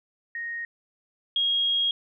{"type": "tone pair in turn", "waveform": "sine", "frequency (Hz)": [1864.7, 3273], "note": ["A#6", "G#7"], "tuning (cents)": [0, -26], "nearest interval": "minor seventh", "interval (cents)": 974, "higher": "second", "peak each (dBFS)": [-30, -21], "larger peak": "second", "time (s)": [[0.35, 0.65], [1.36, 1.91]], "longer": "second", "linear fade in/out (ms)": 2, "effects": []}